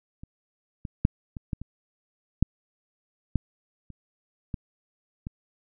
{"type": "clicks", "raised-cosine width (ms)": 5, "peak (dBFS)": [-29, -21, -6, -23, -16, -24, -6, -10, -30, -18, -21], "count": 11, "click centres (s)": [0.235, 0.852, 1.051, 1.368, 1.532, 1.616, 2.426, 3.357, 3.903, 4.542, 5.269], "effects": []}